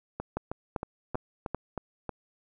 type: two click trains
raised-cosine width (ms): 1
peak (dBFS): -16 / -19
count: 4 / 7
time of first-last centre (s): 0.37-1.546 / 0.2-2.093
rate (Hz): 2.55 / 3.17
effects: none